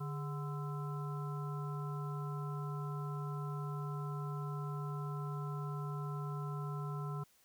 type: harmonic tone with a mistuned harmonic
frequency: 146.83 Hz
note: D3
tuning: in tune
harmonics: 1 / 3 / 5 / 7 / 9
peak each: -38 / -49 / -54 / -49 / -49 dBFS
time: 0-7.24 s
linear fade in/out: 10 ms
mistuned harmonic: 3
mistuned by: -120 cents
effects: white hiss -69 dBFS RMS until 7.44 s

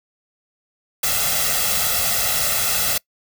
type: noise with comb filter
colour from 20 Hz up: white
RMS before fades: -20 dBFS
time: 1.03-2.98 s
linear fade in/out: 5 ms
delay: 1.5 ms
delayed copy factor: +0.9
effects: noise-tail reverb RT60 0.1 s tail -24 dB re dry

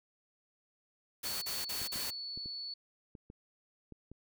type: noise bursts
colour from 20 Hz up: white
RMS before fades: -39 dBFS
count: 4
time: 1.23-2.107 s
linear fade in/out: 10 ms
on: 190 ms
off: 39 ms
type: tone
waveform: sine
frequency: 4435 Hz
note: C#8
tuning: in tune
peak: -39 dBFS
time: 1.25-2.74 s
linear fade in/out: 5 ms
type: clicks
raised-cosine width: 3 ms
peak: -36 dBFS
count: 8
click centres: 1.817 / 1.959 / 2.375 / 2.459 / 3.152 / 3.301 / 3.923 / 4.116 s
effects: none

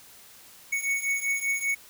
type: beating tone pair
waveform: square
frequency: 2217 / 2222.1 Hz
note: C#7 / C#7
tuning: 0 / +4 cents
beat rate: 5.1 Hz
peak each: -31 / -28 dBFS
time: 0.72-1.75 s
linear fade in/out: 10 ms
effects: white hiss -51 dBFS RMS until 1.89 s

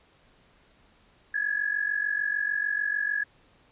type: tone pair together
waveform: sine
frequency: 1661.2 / 1707.9 Hz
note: G#6 / G#6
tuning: 0 / +48 cents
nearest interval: unison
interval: 48 cents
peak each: -28 dBFS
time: 1.34-3.24 s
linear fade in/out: 5 ms
effects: pink hiss -61 dBFS RMS until 3.71 s + resampled to 8000 Hz

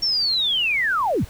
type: linear sweep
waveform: sine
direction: down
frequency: 5530 to 34.42 Hz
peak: -18 dBFS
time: 0.02-1.25 s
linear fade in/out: 10 ms
effects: pink hiss -45 dBFS RMS until 1.29 s

